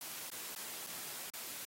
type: noise with dropouts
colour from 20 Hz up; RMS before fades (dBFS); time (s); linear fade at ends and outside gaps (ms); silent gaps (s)
white; -45; 0.01-1.65; 2; 0.302-0.316 / 0.551-0.561 / 0.865-0.869 / 1.301-1.336
effects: high-pass 150 Hz 12 dB/octave + AAC 48 kbps